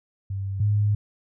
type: tone pair in turn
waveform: sine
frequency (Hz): 97.7 / 103.88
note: G2 / G#2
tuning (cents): -5 / +1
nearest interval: minor second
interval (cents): 106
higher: second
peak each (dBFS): -26 / -18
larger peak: second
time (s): 0.3-0.6 / 0.6-0.95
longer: second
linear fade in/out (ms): 5
effects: none